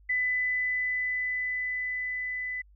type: tone with level ramp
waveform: sine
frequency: 2000 Hz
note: B6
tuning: 21 cents sharp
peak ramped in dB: -24 to -31 dBFS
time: 0.09-2.62 s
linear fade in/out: 10 ms
effects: added 50 Hz sine -54 dBFS peak until 2.75 s